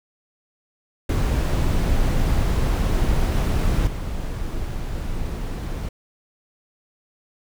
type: noise with level steps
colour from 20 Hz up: brown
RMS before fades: -19 / -27 dBFS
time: 1.09-5.89 s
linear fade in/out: 5 ms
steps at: 3.87 s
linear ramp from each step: 2 ms
effects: none